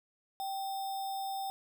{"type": "tone with sample-and-hold", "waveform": "sine", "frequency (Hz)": 780, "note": "G5", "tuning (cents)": -9, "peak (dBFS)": -34, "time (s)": [0.4, 1.5], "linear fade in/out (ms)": 0, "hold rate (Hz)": 4410, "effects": []}